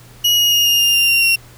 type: tone with pitch steps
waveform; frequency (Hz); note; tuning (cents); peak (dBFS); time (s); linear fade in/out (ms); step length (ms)
35% pulse; 2902 / 2879 / 2855 / 2832 / 2810 / 2787 / 2765 / 2742; F#7 / F#7 / F7 / F7 / F7 / F7 / F7 / F7; -34 / -48 / +37 / +23 / +10 / -4 / -18 / -32; -9; 0.24-1.36; 10; 140
effects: added 120 Hz sine -43 dBFS peak until 1.57 s + pink hiss -44 dBFS RMS until 1.57 s